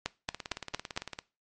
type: two click trains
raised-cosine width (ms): 0.2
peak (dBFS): -13 / -20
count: 5 / 17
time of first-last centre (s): 0.06-0.975 / 0.29-1.189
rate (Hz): 4.37 / 17.8
effects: noise-tail reverb RT60 0.3 s tail -20 dB re dry + MP3 48 kbps